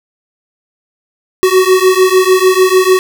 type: beating tone pair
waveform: square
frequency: 370 / 376.7 Hz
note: F#4 / F#4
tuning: 0 / +31 cents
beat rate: 6.7 Hz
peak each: -10 dBFS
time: 1.43-2.99 s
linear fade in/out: 0 ms
effects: none

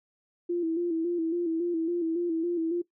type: tone with vibrato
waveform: sine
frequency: 336.8 Hz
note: E4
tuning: 37 cents sharp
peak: -25 dBFS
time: 0.49-2.82 s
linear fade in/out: 10 ms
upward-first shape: square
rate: 3.6 Hz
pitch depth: 56 cents each way
effects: noise-tail reverb RT60 0.1 s tail -18 dB re dry

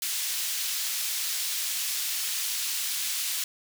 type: high-pass noise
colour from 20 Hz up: pink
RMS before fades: -30 dBFS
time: 0.02-3.44 s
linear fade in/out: 2 ms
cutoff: 3400 Hz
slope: 12 dB/octave
effects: none

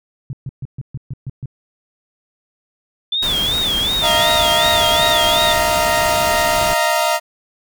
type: tone bursts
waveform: sine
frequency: 132.2 Hz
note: C3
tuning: 18 cents sharp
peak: -22 dBFS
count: 8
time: 0.3-1.458 s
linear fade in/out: 2 ms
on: 31 ms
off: 130 ms
type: tone with vibrato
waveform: sine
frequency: 3478 Hz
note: A7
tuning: 21 cents flat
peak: -16 dBFS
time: 3.12-5.53 s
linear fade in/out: 5 ms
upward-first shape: sine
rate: 2.7 Hz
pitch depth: 140 cents each way
type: noise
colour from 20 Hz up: pink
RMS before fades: -25 dBFS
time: 3.22-6.74 s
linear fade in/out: 10 ms
type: chord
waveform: sawtooth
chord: Eb suspended second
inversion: none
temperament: equal with one note detuned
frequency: 622.3 / 688 / 932.3 Hz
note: Eb5 / F5 / Bb5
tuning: 0 / -26 / 0 cents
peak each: -15 dBFS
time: 4.01-7.2 s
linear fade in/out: 50 ms
effects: none

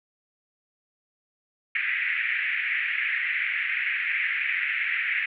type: band-pass noise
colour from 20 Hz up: pink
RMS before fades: -27 dBFS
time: 1.75-5.26 s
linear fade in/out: 5 ms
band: 1800 to 2400 Hz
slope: 48 dB/octave
effects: none

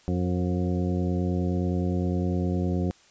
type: harmonic tone with a mistuned harmonic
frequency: 89.7 Hz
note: F2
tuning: 47 cents sharp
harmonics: 1 / 2 / 3 / 4 / 5 / 6 / 8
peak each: -27 / -27 / -32 / -33 / -39 / -38 / -42 dBFS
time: 0.08-2.91 s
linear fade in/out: 0 ms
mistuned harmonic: 5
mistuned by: +30 cents
effects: white hiss -57 dBFS RMS until 3.1 s + resampled to 16000 Hz

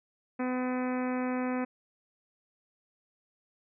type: harmonic tone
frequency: 252.7 Hz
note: B3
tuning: 40 cents sharp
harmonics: 1 / 2 / 3 / 4 / 5 / 6 / 7 / 8 / 9 / 10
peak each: -30 / -36 / -40 / -42 / -44 / -46 / -47 / -48 / -49 / -50 dBFS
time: 0.39-1.65 s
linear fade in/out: 10 ms
effects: none

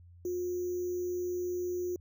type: tone with sample-and-hold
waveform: sine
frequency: 357.4 Hz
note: F4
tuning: 40 cents sharp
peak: -31 dBFS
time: 0.25-1.96 s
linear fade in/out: 2 ms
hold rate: 6300 Hz
effects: added 87 Hz sine -52 dBFS peak until 2 s

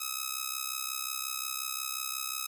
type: tone with amplitude modulation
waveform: 5% pulse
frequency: 1278 Hz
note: D#6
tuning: 46 cents sharp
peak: -18 dBFS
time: 0-2.47 s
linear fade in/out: 10 ms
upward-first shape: sine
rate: 65.6 Hz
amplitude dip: 80%
effects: none

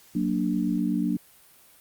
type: chord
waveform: sine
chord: Gb augmented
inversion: none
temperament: equal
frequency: 185 / 233.1 / 293.7 Hz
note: Gb3 / Bb3 / D4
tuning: 0 / 0 / 0 cents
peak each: -27 dBFS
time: 0.15-1.17 s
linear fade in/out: 5 ms
effects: white hiss -55 dBFS RMS until 1.8 s + Opus 48 kbps

